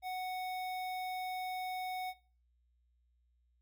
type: tone with notch filter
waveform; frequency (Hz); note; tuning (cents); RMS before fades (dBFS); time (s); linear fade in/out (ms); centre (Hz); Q
square; 740; F#5; 0; -39; 0.02-2.14; 50; 7400; 0.93
effects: noise-tail reverb RT60 0.4 s tail -19 dB re dry + added 60 Hz sine -70 dBFS peak until 3.61 s